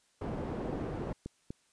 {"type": "low-pass noise", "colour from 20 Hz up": "white", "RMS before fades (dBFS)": -37, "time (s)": [0.21, 1.13], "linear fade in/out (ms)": 5, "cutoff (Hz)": 440, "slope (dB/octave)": 12}
{"type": "click train", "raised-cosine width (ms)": 3, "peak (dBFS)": -26, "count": 4, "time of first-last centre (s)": [0.77, 1.505], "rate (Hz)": 4.08}
{"effects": ["white hiss -70 dBFS RMS until 1.72 s", "resampled to 22050 Hz"]}